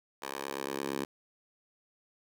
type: tone with high-pass filter sweep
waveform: 10% pulse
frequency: 68.8 Hz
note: C#2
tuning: 12 cents flat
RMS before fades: -37 dBFS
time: 0.22-1.05 s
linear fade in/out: 5 ms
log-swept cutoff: 700 to 280 Hz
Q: 1.1
effects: none